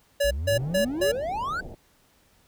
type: tone bursts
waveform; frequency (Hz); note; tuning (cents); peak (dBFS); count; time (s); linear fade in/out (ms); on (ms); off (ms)
square; 569; C#5; +45; -21; 4; 0.2-1.12; 10; 110; 160
type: exponential sweep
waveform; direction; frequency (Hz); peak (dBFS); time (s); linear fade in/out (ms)
triangle; up; 51.91 to 1568; -25; 0.24-1.61; 10
type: low-pass noise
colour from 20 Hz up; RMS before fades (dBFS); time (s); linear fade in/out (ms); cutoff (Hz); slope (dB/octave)
pink; -40; 0.49-1.75; 2; 840; 96
effects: pink hiss -62 dBFS RMS until 2.47 s